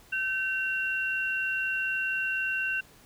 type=tone pair together; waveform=sine; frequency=1539 / 2742 Hz; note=G6 / F7; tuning=-32 / -32 cents; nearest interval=minor seventh; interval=1000 cents; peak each=-29 / -30 dBFS; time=0.12-2.81 s; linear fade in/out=10 ms; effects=pink hiss -56 dBFS RMS until 3.05 s